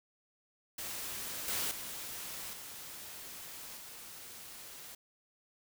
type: noise with level steps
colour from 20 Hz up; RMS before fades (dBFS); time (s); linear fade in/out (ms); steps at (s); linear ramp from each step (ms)
white; -41 / -35 / -43 / -47 / -49; 0.78-4.95; 5; 1.48 / 1.71 / 2.53 / 3.77; 2
effects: none